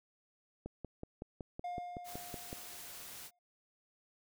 click train, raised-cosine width 2 ms, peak -29 dBFS, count 11, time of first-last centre 0.66-2.529 s, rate 5.35 Hz
triangle tone with exponential decay, 709 Hz, F5, 26 cents sharp, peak -35 dBFS, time 1.64-3.39 s, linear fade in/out 5 ms, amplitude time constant 380 ms
white noise, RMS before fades -49 dBFS, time 2.04-3.31 s, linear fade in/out 50 ms
effects none

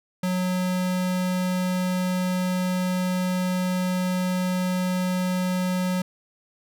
square tone, 182.9 Hz, F#3, 20 cents flat, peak -23 dBFS, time 0.23-6.02 s, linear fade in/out 5 ms, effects none

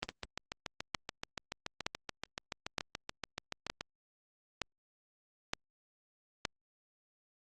two click trains, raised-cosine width 0.2 ms, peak -15 / -20 dBFS, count 8 / 27, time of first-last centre 0.03-6.452 / 0.09-3.81 s, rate 1.09 / 6.99 Hz, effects Opus 24 kbps

